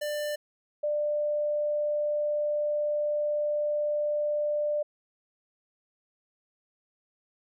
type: tone pair in turn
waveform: square / sine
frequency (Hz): 594 / 594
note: D5 / D5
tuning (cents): +20 / +20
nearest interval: unison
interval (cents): 0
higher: neither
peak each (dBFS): -30 / -25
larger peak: second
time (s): 0.01-0.36 / 0.83-4.83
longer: second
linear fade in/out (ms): 10
effects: none

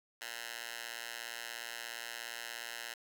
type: tone with high-pass filter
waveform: 10% pulse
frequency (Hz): 117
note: A#2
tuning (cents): +7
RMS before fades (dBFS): -44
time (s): 0.21-2.94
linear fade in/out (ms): 5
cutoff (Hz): 1600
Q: 0.91
effects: 11-bit

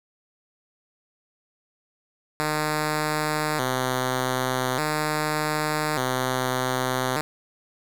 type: tone with vibrato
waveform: 5% pulse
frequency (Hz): 140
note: C#3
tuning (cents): +18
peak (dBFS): -12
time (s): 2.4-7.21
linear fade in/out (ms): 0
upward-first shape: square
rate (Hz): 0.42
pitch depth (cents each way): 150
effects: 7-bit

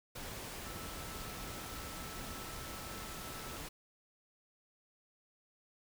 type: tone in noise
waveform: sine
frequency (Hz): 1316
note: E6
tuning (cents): -3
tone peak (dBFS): -53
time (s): 0.65-3.58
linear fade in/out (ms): 10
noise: pink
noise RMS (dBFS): -45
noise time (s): 0.15-3.69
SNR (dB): -11
effects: none

